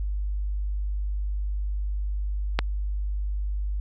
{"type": "click", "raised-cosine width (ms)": 0.3, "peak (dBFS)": -6, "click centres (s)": 2.59, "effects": ["added 50 Hz sine -25 dBFS peak until 3.8 s"]}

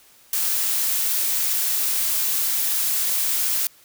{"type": "noise", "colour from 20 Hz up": "blue", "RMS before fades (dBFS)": -22, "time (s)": [0.33, 3.67], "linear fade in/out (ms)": 2, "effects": ["white hiss -53 dBFS RMS until 3.84 s"]}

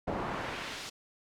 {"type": "noise with band-pass filter sweep", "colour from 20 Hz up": "brown", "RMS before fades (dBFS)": -37, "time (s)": [0.07, 0.9], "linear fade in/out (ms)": 10, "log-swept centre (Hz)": [580, 5400], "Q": 0.86, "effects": []}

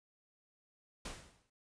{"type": "noise with exponential decay", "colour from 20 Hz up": "pink", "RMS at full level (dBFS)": -41, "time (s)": [1.05, 1.5], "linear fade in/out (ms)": 5, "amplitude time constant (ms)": 96, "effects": ["noise-tail reverb RT60 0.1 s tail -26 dB re dry", "resampled to 22050 Hz"]}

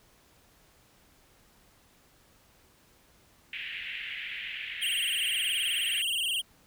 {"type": "band-pass noise", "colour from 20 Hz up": "white", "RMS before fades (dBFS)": -38, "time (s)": [3.53, 6.02], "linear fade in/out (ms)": 2, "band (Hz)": [1800, 3000], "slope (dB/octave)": 48}
{"type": "tone with vibrato", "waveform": "square", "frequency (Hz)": 2982, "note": "F#7", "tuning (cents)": 13, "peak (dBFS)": -28, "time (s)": [4.81, 6.42], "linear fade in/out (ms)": 20, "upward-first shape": "sine", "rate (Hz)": 19, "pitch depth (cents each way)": 150}
{"effects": ["pink hiss -62 dBFS RMS until 6.66 s"]}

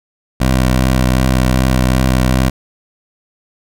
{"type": "tone with vibrato", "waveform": "15% pulse", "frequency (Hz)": 63.9, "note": "C2", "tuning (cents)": -40, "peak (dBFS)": -4, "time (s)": [0.4, 2.5], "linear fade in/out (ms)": 10, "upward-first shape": "triangle", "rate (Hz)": 2.6, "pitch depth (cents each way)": 26, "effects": []}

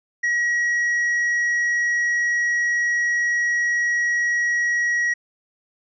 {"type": "tone with tanh clipping", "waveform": "sine", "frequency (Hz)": 1909, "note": "A#6", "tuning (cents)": 41, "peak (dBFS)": -19, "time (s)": [0.23, 5.14], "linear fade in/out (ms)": 10, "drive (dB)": 4, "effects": ["resampled to 16000 Hz"]}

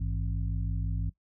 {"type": "harmonic tone with a mistuned harmonic", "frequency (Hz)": 53.2, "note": "G#1", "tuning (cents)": 42, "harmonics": [1, 2, 3, 5], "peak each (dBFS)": [-30, -33, -37, -47], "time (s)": [0, 1.1], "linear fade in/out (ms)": 10, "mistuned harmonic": 2, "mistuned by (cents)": -120, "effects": ["noise-tail reverb RT60 0.1 s tail -17 dB re dry"]}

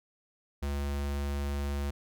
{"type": "tone", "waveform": "square", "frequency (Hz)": 70.9, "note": "C#2", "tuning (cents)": 40, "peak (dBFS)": -31, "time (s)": [0.62, 1.91], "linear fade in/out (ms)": 10, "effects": []}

